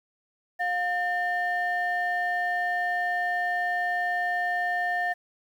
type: tone pair together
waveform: sine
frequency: 711 / 1800 Hz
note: F5 / A6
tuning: +31 / +39 cents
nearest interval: octave + major third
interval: 1608 cents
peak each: -26 dBFS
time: 0.59-5.14 s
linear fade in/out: 20 ms
effects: tanh soft clip ceiling -19 dBFS + 9-bit